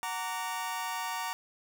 sawtooth chord, Gb augmented, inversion none, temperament just, 740 / 925 / 1156.2 Hz, Gb5 / Bb5 / D6, 0 / -14 / -27 cents, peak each -36 / -31 / -36 dBFS, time 0.03-1.33 s, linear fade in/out 0 ms, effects none

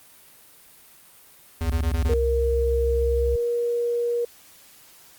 square tone bursts, 82.41 Hz, E2, in tune, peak -24 dBFS, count 5, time 1.61-2.137 s, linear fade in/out 0 ms, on 87 ms, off 23 ms
sine tone, 65.6 Hz, C2, 5 cents sharp, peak -22 dBFS, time 1.65-3.36 s, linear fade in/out 5 ms
sine tone with pitch glide, 466.2 to 475.4 Hz, A#4 to A#4, 0 to +34 cents, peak -21 dBFS, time 2.09-4.25 s, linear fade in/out 5 ms, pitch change +34 cents, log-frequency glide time 3-3.47 s
effects white hiss -51 dBFS RMS until 5.18 s + Opus 32 kbps

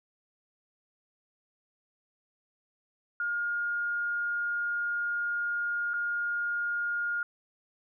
sine tone with dropouts, 1420 Hz, F6, 28 cents sharp, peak -28 dBFS, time 3.2-7.23 s, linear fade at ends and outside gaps 2 ms, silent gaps 5.935-5.939 s, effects none

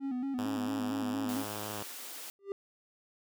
triangle tone with vibrato, 261.6 Hz, C4, in tune, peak -30 dBFS, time 0-1.45 s, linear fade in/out 50 ms, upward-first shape square, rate 4.4 Hz, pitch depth 80 cents each way
5% pulse tone, 105.3 Hz, G#2, 24 cents sharp, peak -27 dBFS, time 0.38-1.83 s, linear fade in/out 5 ms
white high-pass noise, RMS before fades -44 dBFS, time 1.29-2.3 s, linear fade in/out 0 ms, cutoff 240 Hz, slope 48 dB/octave
triangle tone with exponential growth, 396.5 Hz, G4, 20 cents sharp, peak -28 dBFS, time 2.39-2.52 s, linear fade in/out 1 ms, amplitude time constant 27 ms
effects none

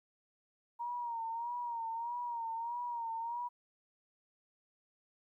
sine tone with vibrato, 937 Hz, A#5, 9 cents sharp, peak -36 dBFS, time 0.79-3.49 s, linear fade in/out 20 ms, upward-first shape sine, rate 1.6 Hz, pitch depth 61 cents each way, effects 13-bit

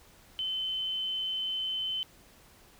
sine tone, 3059 Hz, G7, 43 cents flat, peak -30 dBFS, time 0.39-2.03 s, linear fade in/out 0 ms, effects pink hiss -58 dBFS RMS until 2.79 s

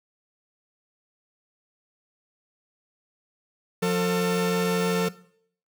45% pulse tone pair together, 178.2 / 449 Hz, F3 / A4, +35 / +35 cents, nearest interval octave + major third, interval 1600 cents, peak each -24 dBFS, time 3.82-5.09 s, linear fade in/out 10 ms, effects noise-tail reverb RT60 0.6 s tail -18 dB re dry

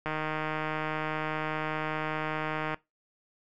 click train, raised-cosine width 0.5 ms, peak -17 dBFS, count 417, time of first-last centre 0.06-2.744 s, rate 155 Hz, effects noise-tail reverb RT60 0.2 s tail -21 dB re dry

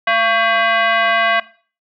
sine tone with frequency modulation, 218.9 Hz, A3, 9 cents flat, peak -12 dBFS, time 0.07-1.4 s, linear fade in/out 5 ms, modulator 902 Hz, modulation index 2.5, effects noise-tail reverb RT60 0.4 s tail -17 dB re dry

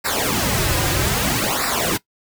pink noise with flanger, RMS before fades -20 dBFS, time 0.04-1.98 s, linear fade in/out 20 ms, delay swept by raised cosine 0.31 to 4.61 ms, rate 0.62 Hz, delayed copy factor -0.85, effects noise-tail reverb RT60 0.1 s tail -19 dB re dry

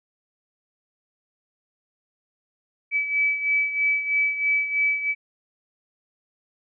sine beating tone pair, 2295 / 2298.1 Hz, D7 / D7, -40 / -38 cents, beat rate 3.1 Hz, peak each -21 / -27 dBFS, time 2.91-5.15 s, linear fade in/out 50 ms, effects none

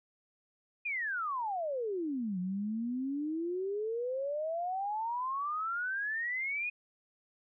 sine exponential two-way sweep, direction down then up, 2498 to 177.9 to 2498 Hz, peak -32 dBFS, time 0.85-6.7 s, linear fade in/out 10 ms, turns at 2.39 s, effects none

